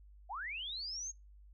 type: linear sweep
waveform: sine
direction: up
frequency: 659.3 to 6645 Hz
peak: -39 dBFS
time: 0.29-1.12 s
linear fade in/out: 20 ms
effects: noise-tail reverb RT60 0.2 s tail -23 dB re dry + added 50 Hz sine -55 dBFS peak until 1.53 s